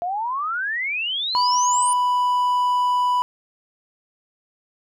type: exponential sweep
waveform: sine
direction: up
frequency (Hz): 680 to 9390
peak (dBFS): -22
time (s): 0.02-1.93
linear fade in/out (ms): 0
type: tone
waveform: triangle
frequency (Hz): 989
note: B5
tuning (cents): +2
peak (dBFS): -15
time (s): 1.35-3.22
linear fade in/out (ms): 0
effects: none

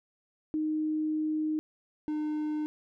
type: tone pair in turn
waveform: sine / triangle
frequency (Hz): 309.4 / 303.9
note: D#4 / D#4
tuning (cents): -10 / -41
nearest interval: unison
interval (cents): 31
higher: first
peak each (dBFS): -27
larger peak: neither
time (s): 0.54-1.59 / 2.08-2.66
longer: first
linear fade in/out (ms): 0
effects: none

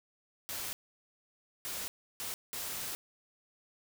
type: noise bursts at uneven times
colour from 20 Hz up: white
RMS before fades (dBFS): -39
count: 4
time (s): 0.49-0.73 / 1.65-1.88 / 2.2-2.34 / 2.53-2.95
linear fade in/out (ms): 0
effects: none

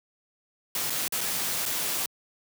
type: noise with dropouts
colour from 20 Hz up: white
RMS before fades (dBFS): -29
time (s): 0.75-2.06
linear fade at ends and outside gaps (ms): 1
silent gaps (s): 0.898-0.903 / 1.08-1.123 / 1.207-1.212 / 1.655-1.661
effects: high-pass 100 Hz 12 dB/octave

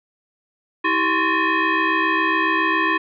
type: tone with frequency modulation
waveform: sine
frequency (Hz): 390.1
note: G4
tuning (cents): -8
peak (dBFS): -16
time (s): 0.84-2.98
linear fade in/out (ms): 10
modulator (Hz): 713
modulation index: 2.9
effects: none

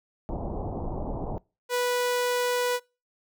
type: low-pass noise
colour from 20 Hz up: pink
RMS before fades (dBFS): -32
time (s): 0.29-1.38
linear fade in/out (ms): 0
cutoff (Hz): 930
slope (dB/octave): 48
type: tone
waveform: sawtooth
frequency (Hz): 491.6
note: B4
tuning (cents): -8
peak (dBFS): -20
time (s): 1.69-2.8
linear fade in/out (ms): 50
effects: noise-tail reverb RT60 0.3 s tail -25 dB re dry

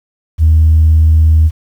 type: tone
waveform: sine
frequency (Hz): 79.2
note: D#2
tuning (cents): +31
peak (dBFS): -3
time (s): 0.38-1.51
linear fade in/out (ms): 50
effects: tanh soft clip ceiling -1 dBFS + 7-bit

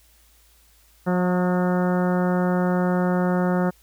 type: harmonic tone with a mistuned harmonic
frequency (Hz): 180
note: F#3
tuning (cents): -47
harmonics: 1 / 2 / 3 / 4 / 5 / 6 / 7 / 8 / 9 / 10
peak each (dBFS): -20 / -27 / -27 / -31 / -33 / -38 / -35 / -35 / -42 / -42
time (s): 1.06-3.71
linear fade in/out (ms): 20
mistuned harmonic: 6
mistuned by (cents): +35
effects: added 56 Hz sine -57 dBFS peak until 3.82 s + white hiss -58 dBFS RMS until 3.82 s

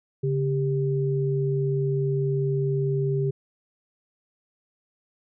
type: tone pair together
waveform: sine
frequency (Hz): 140.12 / 395.7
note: C#3 / G4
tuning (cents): +19 / +16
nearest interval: octave + tritone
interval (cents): 1797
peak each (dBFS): -23 / -26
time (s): 0.23-3.31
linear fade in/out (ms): 10
effects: none

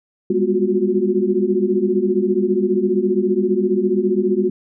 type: tone cluster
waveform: sine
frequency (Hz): 196.4 / 205.4 / 245.2 / 357.3 / 372.2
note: G3 / G#3 / B3 / F4 / F#4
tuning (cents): +4 / -19 / -12 / +40 / +10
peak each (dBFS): -27 / -21 / -26 / -19 / -19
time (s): 0.3-4.5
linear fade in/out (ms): 5
effects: none

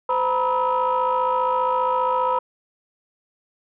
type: tone cluster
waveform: sine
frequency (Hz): 512 / 926 / 981 / 1288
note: C5 / A#5 / B5 / E6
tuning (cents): -38 / -12 / -12 / -41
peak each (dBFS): -23 / -25 / -20 / -26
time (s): 0.09-2.39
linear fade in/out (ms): 5
effects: tanh soft clip ceiling -12 dBFS

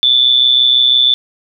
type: tone with amplitude modulation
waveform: sine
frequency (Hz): 3506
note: A7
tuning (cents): -7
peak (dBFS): -4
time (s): 0.03-1.14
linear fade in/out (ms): 0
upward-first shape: sine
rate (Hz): 126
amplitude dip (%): 70
effects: none

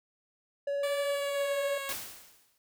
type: tone with vibrato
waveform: triangle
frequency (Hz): 565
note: C#5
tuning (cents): +33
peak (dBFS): -27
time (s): 0.67-1.78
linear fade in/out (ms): 5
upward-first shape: sine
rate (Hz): 18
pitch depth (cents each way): 10
type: tone with pitch glide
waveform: 10% pulse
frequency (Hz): 578 to 550.3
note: D5 to C#5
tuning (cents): -28 to -13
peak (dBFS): -27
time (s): 0.83-1.93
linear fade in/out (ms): 5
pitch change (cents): -85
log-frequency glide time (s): 0.99-1.57
type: noise with exponential decay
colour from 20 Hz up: white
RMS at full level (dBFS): -34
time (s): 1.89-2.58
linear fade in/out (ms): 1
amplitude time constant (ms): 150
effects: none

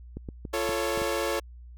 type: clicks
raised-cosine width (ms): 3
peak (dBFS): -23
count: 6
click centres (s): 0.17 / 0.288 / 0.452 / 0.692 / 0.976 / 1.018
type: chord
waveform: sawtooth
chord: F augmented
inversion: none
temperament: equal with one note detuned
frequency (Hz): 344.4 / 440 / 554.4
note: F4 / A4 / C#5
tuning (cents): -24 / 0 / 0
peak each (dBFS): -28 / -27 / -26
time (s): 0.53-1.4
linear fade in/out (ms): 10
effects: added 60 Hz sine -43 dBFS peak until 1.77 s

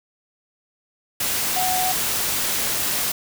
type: tone in noise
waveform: sine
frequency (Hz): 740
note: F#5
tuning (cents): 0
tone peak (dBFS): -22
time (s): 1.56-1.92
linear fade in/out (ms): 5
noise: white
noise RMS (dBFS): -23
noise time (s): 1.2-3.12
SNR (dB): -2
effects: none

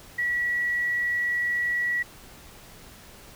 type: tone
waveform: sine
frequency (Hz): 1935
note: B6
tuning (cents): -36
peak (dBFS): -23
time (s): 0.18-2.03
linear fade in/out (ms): 10
effects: pink hiss -48 dBFS RMS until 3.35 s

